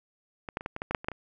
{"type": "clicks", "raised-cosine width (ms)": 0.5, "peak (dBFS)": [-21, -15, -25, -17, -20, -17, -16, -8, -26, -13, -24], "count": 11, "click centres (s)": [0.488, 0.571, 0.609, 0.661, 0.764, 0.819, 0.91, 0.948, 1.045, 1.085, 1.117], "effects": []}